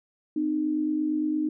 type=tone pair together; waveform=sine; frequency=257.1 / 305.8 Hz; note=C4 / D#4; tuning=-30 / -30 cents; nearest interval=minor third; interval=300 cents; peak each=-31 / -24 dBFS; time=0.36-1.49 s; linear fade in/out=5 ms; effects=none